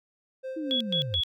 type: tone with tremolo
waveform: triangle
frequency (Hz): 523.3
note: C5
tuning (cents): 0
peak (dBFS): -30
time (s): 0.43-1.16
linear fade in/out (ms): 20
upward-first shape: sine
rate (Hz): 4.2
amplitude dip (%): 65
type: linear sweep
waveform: sine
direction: down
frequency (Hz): 329.4 to 69.3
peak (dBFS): -30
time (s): 0.56-1.21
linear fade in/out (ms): 10
type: tone bursts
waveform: sine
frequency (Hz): 3366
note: G#7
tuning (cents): +23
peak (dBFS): -24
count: 3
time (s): 0.71-1.235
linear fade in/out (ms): 0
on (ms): 95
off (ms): 120
effects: none